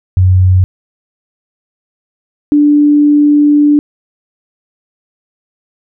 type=tone pair in turn; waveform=sine; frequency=92.5 / 293.7 Hz; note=F#2 / D4; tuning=0 / 0 cents; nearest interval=octave + minor sixth; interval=2000 cents; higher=second; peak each=-4 dBFS; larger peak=neither; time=0.17-0.64 / 2.52-3.79 s; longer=second; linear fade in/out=0 ms; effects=none